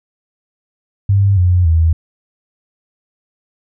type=tone with pitch steps; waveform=sine; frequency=99.1 / 89.83 / 81.43 Hz; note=G2 / F2 / E2; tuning=+19 / +49 / -21 cents; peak=-8 dBFS; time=1.09-1.93 s; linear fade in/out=5 ms; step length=280 ms; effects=none